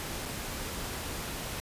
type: noise with dropouts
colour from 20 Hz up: pink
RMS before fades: -37 dBFS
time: 0-1.6 s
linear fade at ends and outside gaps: 0 ms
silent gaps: 0.254-0.258 s
effects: resampled to 32000 Hz